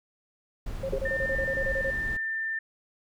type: noise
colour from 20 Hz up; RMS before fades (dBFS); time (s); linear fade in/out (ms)
brown; -35; 0.66-2.17; 5
type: tone bursts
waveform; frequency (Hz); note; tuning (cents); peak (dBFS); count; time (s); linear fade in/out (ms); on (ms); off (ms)
sine; 538; C5; +48; -28; 12; 0.83-1.906; 5; 64; 28
type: tone with exponential decay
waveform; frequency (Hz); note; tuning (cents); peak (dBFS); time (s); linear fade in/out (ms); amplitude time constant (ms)
sine; 404.7; G#4; -45; -24; 0.93-1.03; 2; 21
type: tone with pitch glide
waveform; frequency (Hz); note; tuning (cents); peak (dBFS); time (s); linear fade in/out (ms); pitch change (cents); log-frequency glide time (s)
sine; 1800 to 1789.6; A6 to A6; +39 to +29; -28; 1.05-2.59; 5; -10; 1.22-1.8
effects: none